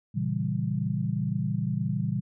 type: chord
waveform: sine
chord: A# diminished seventh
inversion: none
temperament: equal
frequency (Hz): 116.54 / 138.59 / 164.81 / 196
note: A#2 / C#3 / E3 / G3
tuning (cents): 0 / 0 / 0 / 0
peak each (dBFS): -31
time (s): 0.14-2.21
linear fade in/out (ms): 20
effects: none